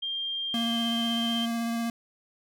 sine tone with pitch glide, 3195 to 3146 Hz, G7 to G7, +32 to +6 cents, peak -29 dBFS, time 0.02-1.46 s, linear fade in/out 10 ms, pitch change -26 cents, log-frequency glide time 0.47-0.74 s
square tone with vibrato, 231.8 Hz, A#3, 10 cents flat, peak -28 dBFS, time 0.54-1.9 s, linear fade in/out 2 ms, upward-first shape sine, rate 16 Hz, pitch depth 12 cents each way
effects none

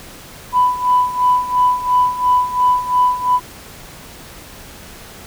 sine tone with tremolo, 995 Hz, B5, 13 cents sharp, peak -8 dBFS, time 0.52-3.4 s, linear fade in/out 50 ms, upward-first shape sine, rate 2.9 Hz, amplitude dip 80%, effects tanh soft clip ceiling -4 dBFS + pink hiss -37 dBFS RMS until 5.26 s

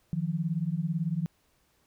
sine beating tone pair, 156.3 / 174.3 Hz, D#3 / F3, +8 / -3 cents, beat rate 18 Hz, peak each -30 dBFS, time 0.13-1.26 s, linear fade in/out 0 ms, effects pink hiss -69 dBFS RMS until 1.86 s

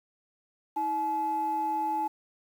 sine tone pair together, 320.6 / 856 Hz, E4 / A5, -48 / -48 cents, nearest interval octave + perfect fourth, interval 1700 cents, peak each -35 / -26 dBFS, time 0.76-2.08 s, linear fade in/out 10 ms, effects tanh soft clip ceiling -21 dBFS + 9-bit

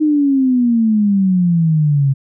sine exponential sweep, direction down, 311.1 to 134.4 Hz, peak -10 dBFS, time 0-2.14 s, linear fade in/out 20 ms, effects none

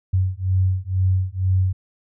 sine beating tone pair, 92.5 / 94.6 Hz, F#2 / F#2, 0 / +39 cents, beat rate 2.1 Hz, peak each -20 dBFS, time 0.13-1.73 s, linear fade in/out 10 ms, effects none

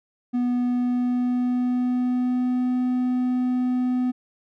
triangle tone with pitch glide, 245.5 to 250.9 Hz, B3 to B3, -10 to +28 cents, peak -18 dBFS, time 0.33-4.12 s, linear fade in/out 20 ms, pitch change +38 cents, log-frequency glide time 0.5-2.75 s, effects none

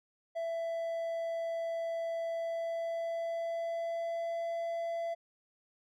triangle tone with pitch glide, 665 to 672.7 Hz, E5 to E5, +15 to +35 cents, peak -31 dBFS, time 0.35-5.15 s, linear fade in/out 20 ms, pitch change +20 cents, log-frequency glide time 2.29-4.47 s, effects none

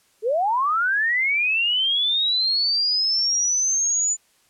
sine linear sweep, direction up, 408 to 7040 Hz, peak -18 dBFS, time 0.22-4.17 s, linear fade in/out 50 ms, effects white hiss -61 dBFS RMS until 4.49 s + low-pass 11000 Hz 12 dB/octave

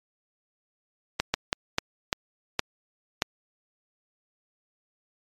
slowing click train, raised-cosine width 0.2 ms, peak -5 dBFS, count 7, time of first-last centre 1.2-3.221 s, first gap 140 ms, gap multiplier 1.35, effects MP3 96 kbps

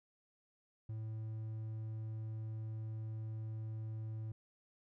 triangle tone, 110 Hz, A2, in tune, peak -38 dBFS, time 0.89-4.32 s, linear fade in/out 5 ms, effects none

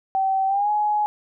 sine tone with pitch glide, 770 to 839.7 Hz, G5 to G#5, -31 to +19 cents, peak -18 dBFS, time 0.15-1.06 s, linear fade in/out 0 ms, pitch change +150 cents, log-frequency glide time 0.47-0.7 s, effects none

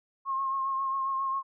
sine tone with vibrato, 1076 Hz, C6, 48 cents sharp, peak -27 dBFS, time 0.25-1.43 s, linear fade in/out 50 ms, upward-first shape triangle, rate 7.4 Hz, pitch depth 33 cents each way, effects none

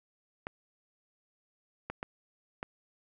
clicks, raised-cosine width 0.5 ms, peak -21 dBFS, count 4, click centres 0.469 / 1.9 / 2.029 / 2.629 s, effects none

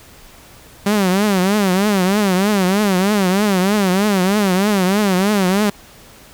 sawtooth tone with vibrato, 196 Hz, G3, in tune, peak -9 dBFS, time 0.86-5.7 s, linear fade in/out 5 ms, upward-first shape triangle, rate 3.2 Hz, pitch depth 170 cents each way, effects pink hiss -43 dBFS RMS until 6.33 s

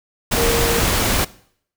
sine tone in noise, 466.2 Hz, A#4, in tune, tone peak -19 dBFS, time 0.37-0.8 s, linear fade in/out 10 ms, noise pink, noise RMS -18 dBFS, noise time 0.31-1.25 s, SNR -4 dB, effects noise-tail reverb RT60 0.6 s tail -20 dB re dry

